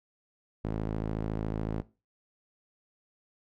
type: tone with band-pass filter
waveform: sawtooth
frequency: 53.9 Hz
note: A1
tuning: 35 cents flat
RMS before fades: -33 dBFS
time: 0.64-1.82 s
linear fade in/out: 10 ms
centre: 270 Hz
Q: 0.62
effects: noise-tail reverb RT60 0.3 s tail -19 dB re dry